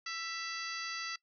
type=harmonic tone with a mistuned harmonic; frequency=668 Hz; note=E5; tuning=23 cents sharp; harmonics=2 / 3 / 4 / 5 / 6 / 7 / 8 / 9; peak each=-43 / -43 / -46 / -51 / -50 / -44 / -53 / -48 dBFS; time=0.06-1.16 s; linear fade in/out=5 ms; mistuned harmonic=3; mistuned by=-30 cents; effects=noise-tail reverb RT60 0.1 s tail -20 dB re dry